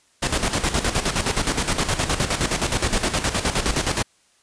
pink noise with tremolo, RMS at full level -20 dBFS, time 0.22-4.03 s, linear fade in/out 10 ms, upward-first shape square, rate 9.6 Hz, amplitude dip 65%, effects white hiss -60 dBFS RMS until 4.42 s + resampled to 22050 Hz

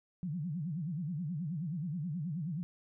sine tone with vibrato, 162.6 Hz, E3, 23 cents flat, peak -34 dBFS, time 0.23-2.63 s, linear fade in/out 0 ms, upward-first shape sine, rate 9.4 Hz, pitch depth 240 cents each way, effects none

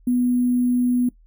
sine tone with sample-and-hold, 246.9 Hz, B3, in tune, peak -16 dBFS, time 0.07-1.09 s, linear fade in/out 5 ms, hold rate 11025 Hz, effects noise-tail reverb RT60 0.1 s tail -19 dB re dry + added 40 Hz sine -49 dBFS peak until 1.26 s

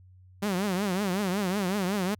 sawtooth tone with vibrato, 193.2 Hz, G3, 25 cents flat, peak -22 dBFS, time 0.42-2.15 s, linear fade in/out 10 ms, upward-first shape triangle, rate 5.4 Hz, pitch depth 180 cents each way, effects added 92 Hz sine -51 dBFS peak until 2.19 s

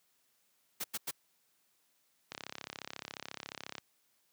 white noise bursts, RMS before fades -37 dBFS, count 3, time 0.8-1.112 s, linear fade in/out 10 ms, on 42 ms, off 93 ms
click train, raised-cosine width 0.2 ms, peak -23 dBFS, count 51, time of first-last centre 2.32-3.782 s, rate 34.2 Hz
effects white hiss -74 dBFS RMS until 4.32 s + high-pass 100 Hz 12 dB/octave

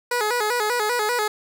15% pulse tone with vibrato, 454.5 Hz, A#4, 44 cents flat, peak -14 dBFS, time 0.11-1.28 s, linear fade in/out 5 ms, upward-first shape square, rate 5.1 Hz, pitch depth 120 cents each way, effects none

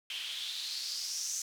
white noise with band-pass filter sweep, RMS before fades -38 dBFS, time 0.1-1.42 s, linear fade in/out 2 ms, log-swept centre 2900 to 6500 Hz, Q 4.8, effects none

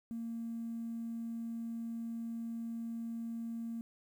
triangle tone, 230 Hz, A#3, 23 cents flat, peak -34 dBFS, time 0.11-3.81 s, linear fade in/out 0 ms, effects tanh soft clip ceiling -35 dBFS + 11-bit

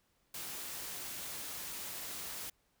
white noise, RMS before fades -43 dBFS, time 0.34-2.5 s, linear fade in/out 5 ms, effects pink hiss -75 dBFS RMS until 2.8 s

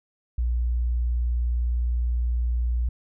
sine tone, 59.8 Hz, A#1, 45 cents sharp, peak -21 dBFS, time 0.38-2.89 s, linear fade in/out 5 ms, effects none

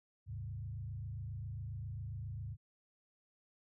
sine tone with frequency modulation, 103.83 Hz, G#2, in tune, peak -40 dBFS, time 0.26-2.57 s, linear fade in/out 50 ms, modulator 27.4 Hz, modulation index 1.1, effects none

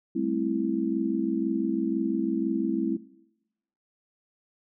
sine chord, A minor seventh, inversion third, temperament just, 198 / 220 / 264 / 330 Hz, G3 / A3 / C4 / E4, +18 / 0 / +16 / +2 cents, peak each -32 / -32 / -29 / -28 dBFS, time 0.15-2.97 s, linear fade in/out 10 ms, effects noise-tail reverb RT60 0.9 s tail -20 dB re dry

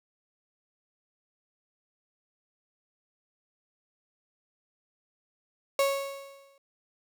35% pulse tone with exponential decay, 552 Hz, C#5, 7 cents flat, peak -19 dBFS, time 5.79-6.58 s, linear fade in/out 2 ms, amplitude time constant 170 ms, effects none

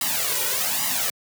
white noise with flanger, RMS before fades -24 dBFS, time 0.01-1.1 s, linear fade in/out 2 ms, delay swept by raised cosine 1 to 2.1 ms, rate 1.2 Hz, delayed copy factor +0.8, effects high-pass 150 Hz 12 dB/octave

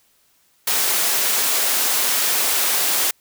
white high-pass noise, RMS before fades -19 dBFS, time 0.67-3.11 s, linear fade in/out 5 ms, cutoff 340 Hz, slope 12 dB/octave, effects white hiss -60 dBFS RMS until 3.2 s

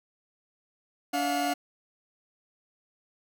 40% pulse tone cluster, 287.2 / 675 / 716 Hz, D4 / E5 / F5, -39 / +41 / +43 cents, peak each -30 / -36 / -27 dBFS, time 1.13-1.54 s, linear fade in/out 10 ms, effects none

